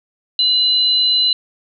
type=tone pair together; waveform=sine; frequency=2900 / 4026 Hz; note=F#7 / B7; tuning=-35 / +33 cents; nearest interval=tritone; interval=568 cents; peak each=-22 / -12 dBFS; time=0.39-1.33 s; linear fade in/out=2 ms; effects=none